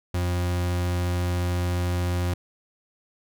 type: tone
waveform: 40% pulse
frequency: 88.6 Hz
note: F2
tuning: 25 cents sharp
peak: -22 dBFS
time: 0.14-2.34 s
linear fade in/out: 5 ms
effects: none